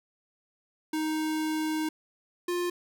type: tone pair in turn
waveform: square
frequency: 312.1 / 352.5 Hz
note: D#4 / F4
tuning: +5 / +16 cents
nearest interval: major second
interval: 211 cents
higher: second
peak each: -28 dBFS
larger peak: neither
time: 0.93-1.89 / 2.48-2.7 s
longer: first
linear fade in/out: 5 ms
effects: none